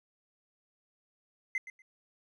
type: tone with echo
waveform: triangle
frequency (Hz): 2060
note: C7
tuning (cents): -28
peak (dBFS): -26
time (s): 1.55-1.58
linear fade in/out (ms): 2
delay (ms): 120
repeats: 2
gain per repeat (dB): -15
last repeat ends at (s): 1.82
effects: tanh soft clip ceiling -25 dBFS + resampled to 24000 Hz